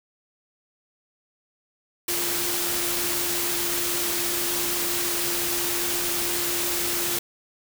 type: tone in noise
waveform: sine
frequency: 347.9 Hz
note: F4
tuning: 7 cents flat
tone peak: -33 dBFS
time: 2.08-7.19 s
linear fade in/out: 5 ms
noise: white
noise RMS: -26 dBFS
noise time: 2.08-7.19 s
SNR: -10 dB
effects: none